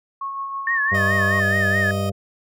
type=tone with tremolo; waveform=sine; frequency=1096 Hz; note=C#6; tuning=20 cents flat; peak=-24 dBFS; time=0.21-1.4 s; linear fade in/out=5 ms; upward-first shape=sine; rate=6.2 Hz; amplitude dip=35%
type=tone with vibrato; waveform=sine; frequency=1785 Hz; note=A6; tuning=24 cents sharp; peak=-18 dBFS; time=0.67-1.91 s; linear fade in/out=2 ms; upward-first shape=sine; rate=4.7 Hz; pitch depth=88 cents each way
type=harmonic tone; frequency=98 Hz; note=G2; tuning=in tune; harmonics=1 / 2 / 4 / 5 / 6 / 7; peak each=-23 / -26 / -31 / -35 / -36 / -34 dBFS; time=0.91-2.12 s; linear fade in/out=20 ms
type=tone; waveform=30% pulse; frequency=622.3 Hz; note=D#5; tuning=in tune; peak=-24 dBFS; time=0.94-2.1 s; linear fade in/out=10 ms
effects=none